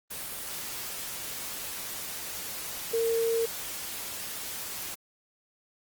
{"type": "tone in noise", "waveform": "sine", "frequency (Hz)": 457.6, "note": "A#4", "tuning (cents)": -32, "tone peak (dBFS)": -24, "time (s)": [2.93, 3.46], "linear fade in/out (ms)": 10, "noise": "white", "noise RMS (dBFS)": -37, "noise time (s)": [0.1, 4.95], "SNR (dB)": 10, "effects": ["Opus 24 kbps"]}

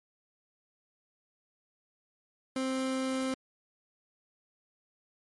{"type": "tone", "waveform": "30% pulse", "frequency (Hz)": 262.3, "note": "C4", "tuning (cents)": 4, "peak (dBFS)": -27, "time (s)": [2.56, 3.34], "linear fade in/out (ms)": 2, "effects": ["MP3 48 kbps"]}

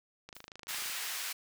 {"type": "click train", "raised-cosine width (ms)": 0.2, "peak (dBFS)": -29, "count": 17, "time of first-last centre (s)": [0.29, 0.898], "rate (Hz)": 26.3}
{"type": "noise with exponential decay", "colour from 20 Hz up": "blue", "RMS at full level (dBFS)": -48, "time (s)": [0.35, 0.48], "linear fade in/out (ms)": 5, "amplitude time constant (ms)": 28}
{"type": "high-pass noise", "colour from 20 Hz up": "pink", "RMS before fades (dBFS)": -38, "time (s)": [0.68, 1.33], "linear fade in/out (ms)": 10, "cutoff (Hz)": 1600, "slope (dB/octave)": 12}
{"effects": []}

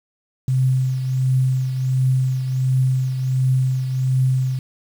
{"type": "tone with tremolo", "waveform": "sine", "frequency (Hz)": 130, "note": "C3", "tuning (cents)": -11, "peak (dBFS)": -13, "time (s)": [0.48, 4.59], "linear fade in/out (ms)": 2, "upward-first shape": "triangle", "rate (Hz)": 1.4, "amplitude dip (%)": 60, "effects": ["7-bit"]}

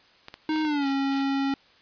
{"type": "clicks", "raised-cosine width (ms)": 0.2, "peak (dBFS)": -21, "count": 4, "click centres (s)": [0.284, 0.341, 0.56, 0.651]}
{"type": "tone with pitch glide", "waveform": "square", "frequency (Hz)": [311.1, 274], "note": ["D#4", "C#4"], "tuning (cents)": [0, -20], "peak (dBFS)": -24, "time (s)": [0.49, 1.54], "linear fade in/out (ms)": 2, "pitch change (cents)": -220, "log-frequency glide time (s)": [0.63, 0.87]}
{"type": "noise bursts", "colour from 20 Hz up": "blue", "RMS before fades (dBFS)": -35, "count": 3, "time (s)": [0.51, 1.23], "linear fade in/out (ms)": 10, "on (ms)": 120, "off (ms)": 180}
{"effects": ["white hiss -57 dBFS RMS until 1.81 s", "resampled to 11025 Hz"]}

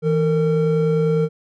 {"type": "tone pair together", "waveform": "triangle", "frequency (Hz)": [161.9, 455.7], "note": ["E3", "A#4"], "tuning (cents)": [-31, -39], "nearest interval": "octave + tritone", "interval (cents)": 1792, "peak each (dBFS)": -16, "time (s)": [0.02, 1.29], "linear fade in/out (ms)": 50, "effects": []}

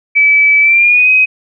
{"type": "tone with pitch glide", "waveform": "sine", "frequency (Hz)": [2300, 2523], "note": ["D7", "D#7"], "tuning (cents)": [-37, 23], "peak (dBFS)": -5, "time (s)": [0.15, 1.26], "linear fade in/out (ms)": 20, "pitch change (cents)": 160, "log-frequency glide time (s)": [0.61, 1.1], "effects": []}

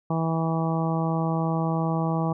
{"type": "harmonic tone", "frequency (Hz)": 162.9, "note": "E3", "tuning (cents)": -20, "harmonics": [1, 2, 3, 4, 5, 6, 7], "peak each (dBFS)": [-24, -31, -34, -33, -32, -36, -35], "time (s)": [0.1, 2.33], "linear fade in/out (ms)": 5, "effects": []}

